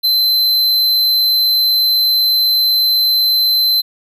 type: tone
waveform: square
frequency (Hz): 4074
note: C8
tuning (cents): -47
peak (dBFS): -11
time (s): 0.03-3.82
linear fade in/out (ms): 20
effects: none